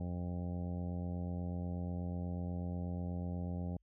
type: harmonic tone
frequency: 88.2 Hz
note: F2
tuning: 18 cents sharp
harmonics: 1 / 2 / 3 / 4 / 5 / 6 / 7 / 8 / 9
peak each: -39 / -40 / -48 / -56 / -55 / -54 / -54 / -62 / -56 dBFS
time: 0-3.77 s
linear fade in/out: 5 ms
effects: added 50 Hz sine -70 dBFS peak until 3.82 s